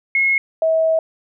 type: tone pair in turn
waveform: sine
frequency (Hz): 2168 / 644.6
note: C#7 / E5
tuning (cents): -39 / -39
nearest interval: octave + major sixth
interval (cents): 2100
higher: first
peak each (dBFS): -13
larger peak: neither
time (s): 0.15-0.38 / 0.62-0.99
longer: second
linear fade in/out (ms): 2
effects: none